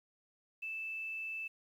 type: tone with quantisation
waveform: sine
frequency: 2637 Hz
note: E7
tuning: in tune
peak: -38 dBFS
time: 0.62-1.48 s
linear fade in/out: 10 ms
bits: 11
effects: none